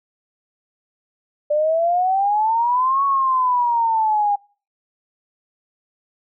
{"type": "exponential two-way sweep", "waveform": "sine", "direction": "up then down", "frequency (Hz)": [587.3, 1117, 808], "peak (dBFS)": -15, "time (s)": [1.5, 4.36], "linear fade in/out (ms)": 10, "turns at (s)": 3.04, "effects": ["noise-tail reverb RT60 0.4 s tail -26 dB re dry"]}